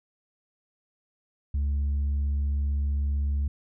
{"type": "tone with tanh clipping", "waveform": "sine", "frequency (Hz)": 71.1, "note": "C#2", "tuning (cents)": 45, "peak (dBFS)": -24, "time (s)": [1.54, 3.48], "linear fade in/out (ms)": 5, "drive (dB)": 2, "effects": []}